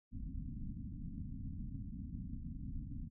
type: low-pass noise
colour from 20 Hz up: pink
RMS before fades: -44 dBFS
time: 0.11-3.1 s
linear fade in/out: 50 ms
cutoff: 280 Hz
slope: 96 dB/octave
effects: none